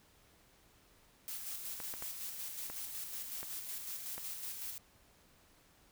blue noise with tremolo, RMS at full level -42 dBFS, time 1.28-4.78 s, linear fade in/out 0 ms, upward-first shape square, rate 5.4 Hz, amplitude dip 35%
clicks, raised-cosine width 0.5 ms, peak -30 dBFS, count 6, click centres 1.802 / 1.939 / 2.024 / 2.7 / 3.43 / 4.18 s
effects pink hiss -66 dBFS RMS until 5.91 s

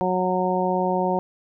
harmonic tone, 183.5 Hz, F#3, 14 cents flat, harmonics 1 / 2 / 3 / 4 / 5, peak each -26 / -26 / -26 / -26 / -26 dBFS, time 0.01-1.19 s, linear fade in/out 0 ms, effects none

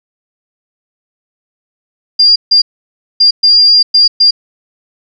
sine tone bursts at uneven times, 4798 Hz, D8, 36 cents sharp, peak -3 dBFS, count 6, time 2.19-2.36 / 2.51-2.62 / 3.2-3.31 / 3.43-3.83 / 3.94-4.08 / 4.2-4.31 s, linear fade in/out 10 ms, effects none

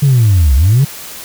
sine linear two-way sweep, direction down then up, 146.83 to 61.74 to 146.83 Hz, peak -4 dBFS, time 0.02-0.85 s, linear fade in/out 10 ms, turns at 0.55 s, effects tanh soft clip ceiling -3 dBFS + white hiss -29 dBFS RMS until 1.24 s

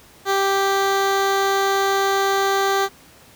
15% pulse tone with notch filter, 392 Hz, G4, in tune, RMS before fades -19 dBFS, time 0.25-2.89 s, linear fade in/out 50 ms, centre 10000 Hz, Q 1.4, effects pink hiss -48 dBFS RMS until 3.35 s + high-pass 60 Hz 12 dB/octave

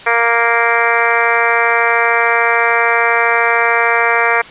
harmonic tone, 233.1 Hz, A#3, in tune, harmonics 2 / 3 / 4 / 5 / 6 / 7 / 8 / 9 / 10, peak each -19 / -19 / -19 / -19 / -19 / -19 / -19 / -19 / -19 dBFS, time 0.06-4.42 s, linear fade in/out 10 ms, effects white hiss -34 dBFS RMS until 4.5 s + resampled to 8000 Hz

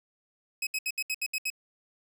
sawtooth tone bursts, 2548 Hz, D#7, 41 cents sharp, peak -25 dBFS, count 8, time 0.62-1.502 s, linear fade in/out 5 ms, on 49 ms, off 70 ms, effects none

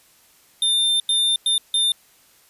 square tone bursts at uneven times, 3601 Hz, A7, 39 cents sharp, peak -17 dBFS, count 4, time 0.62-1 / 1.09-1.36 / 1.46-1.58 / 1.74-1.92 s, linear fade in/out 2 ms, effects white hiss -55 dBFS RMS until 2.49 s + resampled to 32000 Hz

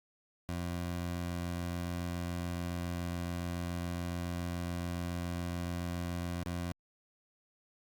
20% pulse tone with dropouts, 87.1 Hz, F2, 4 cents flat, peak -30 dBFS, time 0.49-6.72 s, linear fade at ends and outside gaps 0 ms, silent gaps 6.433-6.461 s, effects Opus 48 kbps

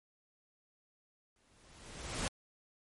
pink noise with exponential growth, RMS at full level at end -34 dBFS, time 1.36-2.28 s, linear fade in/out 1 ms, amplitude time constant 200 ms, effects MP3 48 kbps

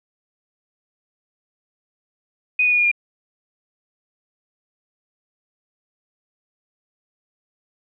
sine tone with pitch steps, 2489 / 2469 / 2449 / 2429 / 2410 Hz, D#7 / D#7 / D#7 / D#7 / D7, 0 / -14 / -28 / -42 / +44 cents, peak -14 dBFS, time 2.59-2.915 s, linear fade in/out 5 ms, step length 65 ms, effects none

